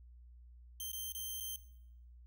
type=tone with dropouts; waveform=5% pulse; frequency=3139 Hz; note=G7; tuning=2 cents sharp; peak=-32 dBFS; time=0.8-1.56 s; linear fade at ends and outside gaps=1 ms; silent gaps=0.917-0.931 / 1.121-1.149 / 1.401-1.407 s; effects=noise-tail reverb RT60 0.8 s tail -19 dB re dry + added 60 Hz sine -54 dBFS peak until 2.26 s